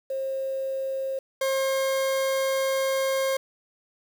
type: tone pair in turn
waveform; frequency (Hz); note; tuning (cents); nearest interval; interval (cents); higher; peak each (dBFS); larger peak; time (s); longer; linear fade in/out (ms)
sine / 40% pulse; 535 / 535; C5 / C5; +38 / +38; unison; 0; neither; -26 / -22; second; 0.1-1.19 / 1.41-3.37; second; 5
effects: 8-bit